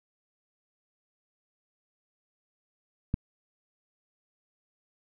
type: click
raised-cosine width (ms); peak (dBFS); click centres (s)
5; -14; 3.141
effects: none